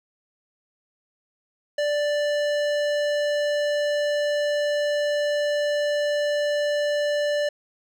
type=tone with hard clipping; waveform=sine; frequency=587.3 Hz; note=D5; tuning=in tune; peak=-23 dBFS; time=1.78-7.49 s; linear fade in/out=5 ms; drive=16 dB; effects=none